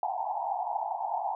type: band-pass noise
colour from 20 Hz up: pink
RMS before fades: -32 dBFS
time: 0.03-1.35 s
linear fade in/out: 2 ms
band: 700 to 920 Hz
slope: 96 dB/octave
effects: none